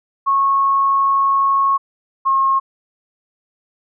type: tone pair in turn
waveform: sine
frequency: 1097 / 1078.8 Hz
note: C#6 / C#6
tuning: -18 / -47 cents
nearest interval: unison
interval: 29 cents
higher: first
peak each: -12 dBFS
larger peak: neither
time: 0.26-1.78 / 2.25-2.6 s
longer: first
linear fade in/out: 20 ms
effects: none